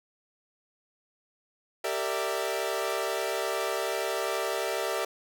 sawtooth chord, E half-diminished seventh, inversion first, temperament equal with one note detuned, 392 / 460.3 / 587.3 / 659.3 Hz, G4 / Bb4 / D5 / E5, 0 / -22 / 0 / 0 cents, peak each -30 dBFS, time 1.84-5.05 s, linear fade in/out 5 ms, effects 10-bit

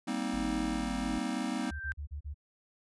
square chord, C minor seventh, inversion second, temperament just, 196.22 / 235.5 / 261.6 / 314 Hz, G3 / Bb3 / C4 / Eb4, +2 / +18 / 0 / +16 cents, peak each -40 / -37 / -37 / -39 dBFS, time 0.07-1.71 s, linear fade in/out 10 ms
harmonic tone, 52.1 Hz, G#1, 6 cents sharp, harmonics 1 / 3 / 5 / 6, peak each -39 / -47 / -51 / -40 dBFS, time 0.33-1.19 s, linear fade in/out 10 ms
sine tone with exponential growth, 1568 Hz, G6, in tune, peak -32 dBFS, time 1.27-1.92 s, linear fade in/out 0 ms, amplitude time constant 140 ms
sine tone bursts, 72.9 Hz, D2, 12 cents flat, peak -36 dBFS, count 5, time 1.7-2.344 s, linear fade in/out 20 ms, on 100 ms, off 36 ms
effects resampled to 24000 Hz

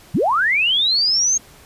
sine linear sweep, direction up, 103.83 to 6520 Hz, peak -14 dBFS, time 0.14-1.38 s, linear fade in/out 10 ms, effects pink hiss -46 dBFS RMS until 1.65 s + resampled to 32000 Hz

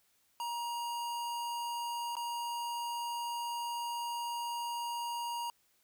square tone with dropouts, 946 Hz, A#5, 25 cents sharp, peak -36 dBFS, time 0.4-5.5 s, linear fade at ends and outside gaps 1 ms, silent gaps 2.154-2.167 s, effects white hiss -72 dBFS RMS until 5.83 s

